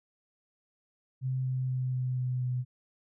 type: tone with pitch steps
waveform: sine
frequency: 130 / 129.1 / 128.21 / 127.32 / 126.45 / 125.57 Hz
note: C3 / C3 / C3 / C3 / B2 / B2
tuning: -11 / -23 / -35 / -47 / +41 / +29 cents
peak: -28 dBFS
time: 1.21-2.65 s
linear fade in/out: 50 ms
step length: 240 ms
effects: none